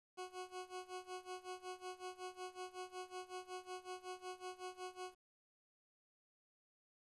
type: tone with tremolo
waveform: 20% pulse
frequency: 367.1 Hz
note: F#4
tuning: 14 cents flat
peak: -39 dBFS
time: 0.17-5.15 s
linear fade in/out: 20 ms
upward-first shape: sine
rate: 5.4 Hz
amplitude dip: 90%
effects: resampled to 24000 Hz + 12-bit